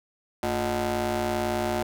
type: ring-modulated tone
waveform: 20% pulse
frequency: 130 Hz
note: C3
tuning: 11 cents flat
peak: -17 dBFS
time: 0.43-1.83 s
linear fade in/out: 2 ms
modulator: 484 Hz
effects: none